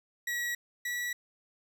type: tone pair in turn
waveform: 40% pulse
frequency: 1921 / 1940 Hz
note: B6 / B6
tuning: -48 / -31 cents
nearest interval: unison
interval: 17 cents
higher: second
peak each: -30 / -31 dBFS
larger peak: first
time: 0.27-0.55 / 0.85-1.13 s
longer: neither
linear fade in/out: 5 ms
effects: none